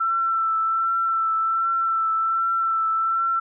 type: tone with vibrato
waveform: sine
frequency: 1336 Hz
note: E6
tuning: 23 cents sharp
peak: -19 dBFS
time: 0-3.4 s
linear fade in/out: 10 ms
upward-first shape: triangle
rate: 1.3 Hz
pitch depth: 23 cents each way
effects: none